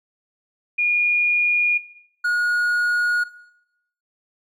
sine / triangle tone pair in turn, 2433 / 1445 Hz, D#7 / F#6, -39 / -41 cents, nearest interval major sixth, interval 902 cents, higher first, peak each -17 / -16 dBFS, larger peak second, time 0.78-1.78 / 2.24-3.24 s, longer neither, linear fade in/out 10 ms, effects noise-tail reverb RT60 0.8 s tail -17 dB re dry

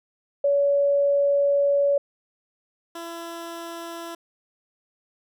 sine / 15% pulse tone pair in turn, 566 / 336.5 Hz, C#5 / E4, +36 / +36 cents, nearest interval major sixth, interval 900 cents, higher first, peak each -17 / -27 dBFS, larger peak first, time 0.44-1.98 / 2.95-4.15 s, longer first, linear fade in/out 5 ms, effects none

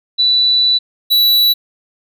sine / square tone pair in turn, 3965 / 3938 Hz, B7 / B7, +6 / -6 cents, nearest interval unison, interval 12 cents, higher first, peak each -9 dBFS, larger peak neither, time 0.18-0.79 / 1.1-1.54 s, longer first, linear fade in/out 20 ms, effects none

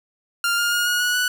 sawtooth tone with pitch steps, 1396.9 / 1413.1 / 1429.6 / 1446.2 / 1463 / 1480 Hz, F6 / F6 / F6 / F#6 / F#6 / F#6, 0 / +20 / +40 / -40 / -20 / 0 cents, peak -15 dBFS, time 0.44-1.28 s, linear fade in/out 2 ms, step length 140 ms, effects none

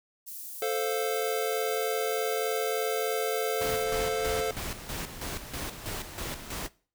white high-pass noise, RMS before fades -41 dBFS, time 0.26-3.85 s, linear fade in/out 20 ms, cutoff 8700 Hz, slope 12 dB/octave
square chord, F major, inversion first, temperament equal, 440 / 523.3 / 698.5 Hz, A4 / C5 / F5, 0 / 0 / 0 cents, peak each -30 / -34 / -35 dBFS, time 0.62-4.51 s, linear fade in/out 2 ms
pink noise with tremolo, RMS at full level -35 dBFS, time 3.6-6.69 s, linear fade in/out 20 ms, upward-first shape square, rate 3.1 Hz, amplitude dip 60%
effects noise-tail reverb RT60 0.4 s tail -21 dB re dry

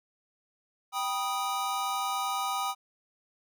square chord, G augmented, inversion none, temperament equal with one note detuned, 784 / 974.7 / 1244.5 Hz, G5 / B5 / D#6, 0 / -23 / 0 cents, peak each -34 / -36 / -33 dBFS, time 0.92-2.75 s, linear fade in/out 50 ms, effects none

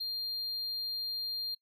triangle tone with amplitude modulation, 4200 Hz, C8, 6 cents sharp, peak -31 dBFS, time 0-1.55 s, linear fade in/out 10 ms, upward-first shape sine, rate 113 Hz, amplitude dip 25%, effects noise-tail reverb RT60 0.1 s tail -22 dB re dry

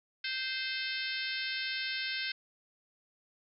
harmonic tone with a mistuned harmonic, 521 Hz, C5, 7 cents flat, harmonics 3 / 4 / 5 / 6 / 7 / 8 / 9 / 10, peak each -39 / -40 / -41 / -42 / -42 / -43 / -44 / -44 dBFS, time 0.24-2.32 s, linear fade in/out 5 ms, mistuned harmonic 9, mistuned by -50 cents, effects none

